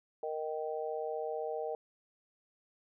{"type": "harmonic tone", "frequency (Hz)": 155.4, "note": "D#3", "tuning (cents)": -2, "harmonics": [3, 4, 5], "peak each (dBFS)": [-37, -39, -41], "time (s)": [0.23, 1.75], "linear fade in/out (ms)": 2, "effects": []}